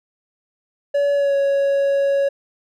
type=tone with pitch glide; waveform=triangle; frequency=569 to 556.3 Hz; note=C#5 to C#5; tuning=+45 to +6 cents; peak=-13 dBFS; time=0.94-2.29 s; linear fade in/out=10 ms; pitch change=-39 cents; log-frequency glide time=1.14-1.35 s; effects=none